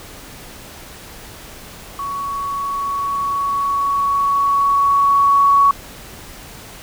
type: tone with level ramp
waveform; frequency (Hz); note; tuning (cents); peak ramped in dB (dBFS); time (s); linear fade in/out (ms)
sine; 1119; C#6; +16; -22 to -8; 1.99-5.71; 2
effects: pink hiss -37 dBFS RMS until 6.82 s